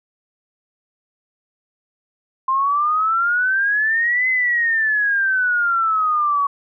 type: exponential two-way sweep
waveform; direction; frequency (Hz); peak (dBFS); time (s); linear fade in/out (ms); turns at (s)
sine; up then down; 1046.5 to 2053 to 1119; -15; 2.48-6.47; 5; 4.29
effects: none